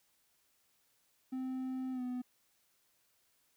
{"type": "tone with pitch glide", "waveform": "triangle", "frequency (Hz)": [259.2, 249.6], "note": ["C4", "B3"], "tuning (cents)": [-16, 19], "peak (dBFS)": -34, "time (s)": [1.32, 2.22], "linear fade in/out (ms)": 10, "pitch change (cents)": -65, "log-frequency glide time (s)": [1.92, 2.02], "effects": ["white hiss -74 dBFS RMS until 3.56 s"]}